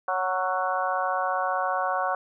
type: harmonic tone with a mistuned harmonic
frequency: 185 Hz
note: F#3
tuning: in tune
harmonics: 3 / 4 / 5 / 6 / 7 / 8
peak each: -31 / -28 / -33 / -29 / -34 / -33 dBFS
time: 0.08-2.15 s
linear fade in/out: 2 ms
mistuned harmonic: 7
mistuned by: +57 cents
effects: none